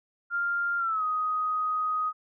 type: tone with pitch glide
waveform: sine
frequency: 1396.9 to 1251.7 Hz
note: F6 to D#6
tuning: 0 to +10 cents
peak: -25 dBFS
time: 0.3-2.13 s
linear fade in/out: 50 ms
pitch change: -190 cents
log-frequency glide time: 0.78-1.04 s
effects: none